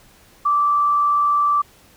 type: tone with frequency modulation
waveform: sine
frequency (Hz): 1167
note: D6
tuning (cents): -11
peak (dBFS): -14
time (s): 0.45-1.62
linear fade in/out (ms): 10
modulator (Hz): 84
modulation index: 0.27
effects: pink hiss -51 dBFS RMS until 1.96 s